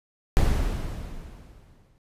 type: noise with exponential decay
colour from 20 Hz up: brown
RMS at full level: -19 dBFS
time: 0.37-1.98 s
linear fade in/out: 0 ms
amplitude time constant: 350 ms
effects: resampled to 32000 Hz